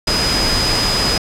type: tone in noise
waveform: sine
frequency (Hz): 4990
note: D#8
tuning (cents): +4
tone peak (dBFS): -17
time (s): 0.07-1.18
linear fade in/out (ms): 5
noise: pink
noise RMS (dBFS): -18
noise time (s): 0.07-1.18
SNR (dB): -2
effects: low-pass 9000 Hz 12 dB/octave